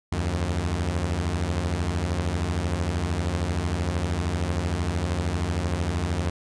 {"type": "beating tone pair", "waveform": "sawtooth", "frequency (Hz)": [76.3, 89.3], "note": ["D#2", "F2"], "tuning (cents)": [-33, 39], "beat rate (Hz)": 13, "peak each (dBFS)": [-24, -22], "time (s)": [0.12, 6.3], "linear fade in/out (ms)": 5, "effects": ["resampled to 22050 Hz"]}